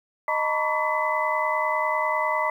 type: tone cluster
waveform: sine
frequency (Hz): 619 / 908 / 978 / 1136 / 2009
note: D#5 / A#5 / B5 / C#6 / B6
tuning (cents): -9 / -46 / -17 / +42 / +29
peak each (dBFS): -28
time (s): 0.28-2.5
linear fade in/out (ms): 2
effects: 9-bit